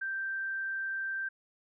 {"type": "tone", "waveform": "sine", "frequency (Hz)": 1568, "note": "G6", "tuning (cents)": 0, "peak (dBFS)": -32, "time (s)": [0.01, 1.29], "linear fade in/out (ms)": 10, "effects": []}